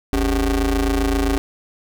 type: ring-modulated tone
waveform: 30% pulse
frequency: 116.54 Hz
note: A#2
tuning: in tune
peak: -11 dBFS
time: 0.13-1.38 s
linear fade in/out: 0 ms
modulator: 161 Hz
effects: none